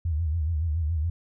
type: tone with vibrato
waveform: sine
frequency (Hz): 79.9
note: D#2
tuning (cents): +47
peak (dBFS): -23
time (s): 0.05-1.1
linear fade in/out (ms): 5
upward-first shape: sine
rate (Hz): 7.1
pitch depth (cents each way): 130
effects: none